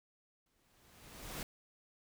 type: noise with exponential growth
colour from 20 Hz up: pink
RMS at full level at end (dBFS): -41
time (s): 0.46-1.43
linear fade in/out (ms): 2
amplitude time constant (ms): 210
effects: none